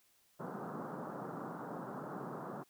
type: band-pass noise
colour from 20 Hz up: pink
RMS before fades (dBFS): -44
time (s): 0.39-2.64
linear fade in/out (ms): 20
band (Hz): 140 to 1400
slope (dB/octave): 48
effects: white hiss -71 dBFS RMS until 2.69 s